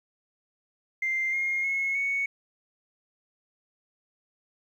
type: tone with pitch steps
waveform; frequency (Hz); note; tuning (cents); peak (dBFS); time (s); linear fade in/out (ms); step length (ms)
sine; 2093 / 2135 / 2177 / 2220; C7 / C7 / C#7 / C#7; 0 / +34 / -32 / +2; -24; 1.02-2.26; 5; 310
effects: tanh soft clip ceiling -20 dBFS + 10-bit

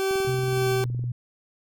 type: tone with tremolo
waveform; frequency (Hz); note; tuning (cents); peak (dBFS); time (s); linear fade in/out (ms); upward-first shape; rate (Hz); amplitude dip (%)
40% pulse; 385.9; G4; -27; -21; 0-0.84; 0; sine; 1.8; 40
type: click train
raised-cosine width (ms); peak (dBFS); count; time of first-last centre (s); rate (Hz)
3; -28; 21; 0.11-1.04; 21.5
type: tone with pitch glide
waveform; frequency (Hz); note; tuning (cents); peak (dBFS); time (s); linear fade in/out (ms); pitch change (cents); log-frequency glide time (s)
sine; 128.6 to 122.09; C3 to B2; -30 to -19; -25; 0.27-1.12; 5; -89; 0.52-0.88
effects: none

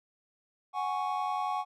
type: chord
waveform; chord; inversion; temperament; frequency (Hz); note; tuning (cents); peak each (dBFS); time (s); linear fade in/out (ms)
triangle; F# suspended second; none; equal; 740 / 830.6 / 1108.7; F#5 / G#5 / C#6; 0 / 0 / 0; -32; 0.73-1.65; 50
effects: none

